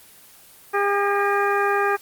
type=harmonic tone with a mistuned harmonic; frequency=403.2 Hz; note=G4; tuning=49 cents sharp; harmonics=1 / 2 / 3 / 4 / 5 / 6; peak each=-22 / -24 / -24 / -25 / -32 / -33 dBFS; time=0.73-1.97 s; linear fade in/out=20 ms; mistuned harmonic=5; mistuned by=-98 cents; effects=white hiss -48 dBFS RMS until 2.01 s + Opus 24 kbps